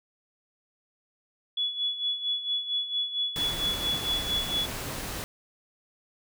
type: tone with tremolo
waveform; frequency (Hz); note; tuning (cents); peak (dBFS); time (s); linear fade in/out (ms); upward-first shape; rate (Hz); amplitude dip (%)
sine; 3403; G#7; +41; -24; 1.57-4.66; 5; sine; 4.4; 70
type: noise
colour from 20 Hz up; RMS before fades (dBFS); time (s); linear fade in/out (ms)
pink; -35; 3.36-5.24; 0
effects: none